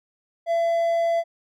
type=tone; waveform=triangle; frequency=673 Hz; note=E5; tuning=36 cents sharp; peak=-17 dBFS; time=0.46-1.24 s; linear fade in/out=50 ms; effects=none